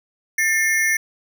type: ring-modulated tone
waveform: square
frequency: 1964 Hz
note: B6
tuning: 10 cents flat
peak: -14 dBFS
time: 0.38-0.97 s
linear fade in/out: 5 ms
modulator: 176 Hz
effects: none

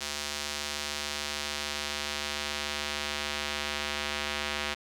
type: tone with band-pass filter sweep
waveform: square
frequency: 73.42 Hz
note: D2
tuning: in tune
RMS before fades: -34 dBFS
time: 0-4.75 s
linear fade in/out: 20 ms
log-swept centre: 5100 to 2900 Hz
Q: 0.95
effects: 9-bit

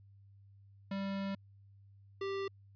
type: tone pair in turn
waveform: square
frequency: 196 / 392 Hz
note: G3 / G4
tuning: 0 / 0 cents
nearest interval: octave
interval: 1200 cents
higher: second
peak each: -36 / -36 dBFS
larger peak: neither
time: 0.91-1.35 / 2.21-2.48 s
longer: first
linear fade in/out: 5 ms
effects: added 99 Hz sine -57 dBFS peak until 2.75 s + resampled to 11025 Hz

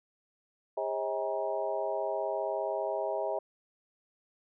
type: harmonic tone with a mistuned harmonic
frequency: 135.2 Hz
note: C#3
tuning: 43 cents flat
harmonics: 3 / 4 / 5 / 6 / 7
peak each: -37 / -36 / -33 / -39 / -40 dBFS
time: 0.77-3.39 s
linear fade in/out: 5 ms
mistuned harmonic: 5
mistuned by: -94 cents
effects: none

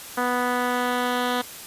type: tone with low-pass filter sweep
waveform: 10% pulse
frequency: 246.9 Hz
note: B3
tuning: in tune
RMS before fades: -24 dBFS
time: 0.17-1.42 s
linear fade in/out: 10 ms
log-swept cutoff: 1700 to 3500 Hz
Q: 1.5
effects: white hiss -39 dBFS RMS until 1.66 s + resampled to 32000 Hz

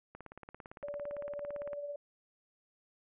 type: click train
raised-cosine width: 0.5 ms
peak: -31 dBFS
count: 29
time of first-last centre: 0.15-1.732 s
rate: 17.7 Hz
type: tone with tremolo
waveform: sine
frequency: 578 Hz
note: D5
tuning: 28 cents flat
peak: -36 dBFS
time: 0.83-1.96 s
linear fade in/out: 5 ms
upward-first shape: sine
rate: 17 Hz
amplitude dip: 45%
effects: low-pass 2000 Hz 12 dB/octave

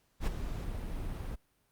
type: noise with ADSR envelope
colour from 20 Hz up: brown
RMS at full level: -26 dBFS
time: 0.2-1.36 s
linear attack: 70 ms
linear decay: 15 ms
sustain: -11 dB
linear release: 18 ms
effects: pink hiss -73 dBFS RMS until 1.71 s + Opus 48 kbps

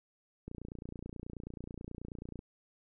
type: click train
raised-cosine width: 3 ms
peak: -30 dBFS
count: 57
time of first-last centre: 0.48-2.391 s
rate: 29.3 Hz
effects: none

